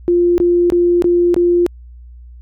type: tone bursts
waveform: sine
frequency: 349.2 Hz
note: F4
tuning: in tune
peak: -9 dBFS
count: 5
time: 0.08-1.664 s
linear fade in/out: 0 ms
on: 300 ms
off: 21 ms
effects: added 60 Hz sine -34 dBFS peak until 2.41 s